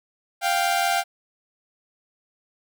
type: tone pair together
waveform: sawtooth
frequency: 698.5 / 784 Hz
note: F5 / G5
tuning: 0 / 0 cents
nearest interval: major second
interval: 200 cents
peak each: -19 dBFS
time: 0.41-1.04 s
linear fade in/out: 50 ms
effects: none